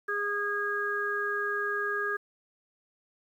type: harmonic tone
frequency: 410 Hz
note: G#4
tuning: 22 cents flat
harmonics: 1 / 3 / 4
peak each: -34 / -34 / -30 dBFS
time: 0.08-2.17 s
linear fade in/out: 10 ms
effects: 10-bit